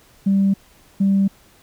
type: tone pair in turn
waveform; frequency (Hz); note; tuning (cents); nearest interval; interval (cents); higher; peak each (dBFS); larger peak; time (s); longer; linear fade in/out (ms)
sine; 196 / 196; G3 / G3; 0 / 0; unison; 0; neither; -12; neither; 0.26-0.54 / 1-1.28; neither; 10
effects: tanh soft clip ceiling -9 dBFS + pink hiss -52 dBFS RMS until 1.62 s